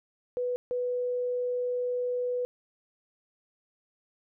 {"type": "tone pair in turn", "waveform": "sine", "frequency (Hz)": [493.9, 493.9], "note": ["B4", "B4"], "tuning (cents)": [0, 0], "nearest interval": "unison", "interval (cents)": 0, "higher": "neither", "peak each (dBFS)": -27, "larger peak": "neither", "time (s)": [[0.37, 0.56], [0.71, 2.45]], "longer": "second", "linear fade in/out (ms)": 0, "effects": []}